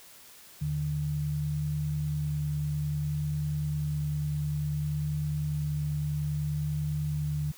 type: tone pair together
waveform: sine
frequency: 79.84 / 149.9 Hz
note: D#2 / D3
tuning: +45 / +36 cents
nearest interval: major seventh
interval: 1091 cents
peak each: -36 / -28 dBFS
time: 0.61-7.52 s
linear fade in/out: 10 ms
effects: white hiss -52 dBFS RMS until 7.57 s